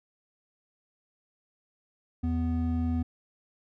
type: tone pair together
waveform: triangle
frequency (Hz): 82.41 / 247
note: E2 / B3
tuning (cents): 0 / 0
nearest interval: octave + perfect fifth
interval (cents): 1900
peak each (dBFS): -26 / -26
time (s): 2.23-3.03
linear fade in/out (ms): 10
effects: none